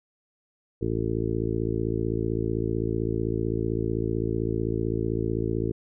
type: harmonic tone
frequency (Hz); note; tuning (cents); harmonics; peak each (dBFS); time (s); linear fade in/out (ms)
55.7; A1; +22; 1 / 2 / 3 / 4 / 5 / 6 / 7 / 8; -34 / -30 / -34 / -35 / -35 / -31 / -31 / -34; 0.81-5.72; 10
effects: none